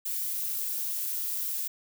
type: noise with amplitude modulation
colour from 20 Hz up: violet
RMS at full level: -30 dBFS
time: 0.05-1.68 s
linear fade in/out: 10 ms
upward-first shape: sine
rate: 194 Hz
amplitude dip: 40%
effects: none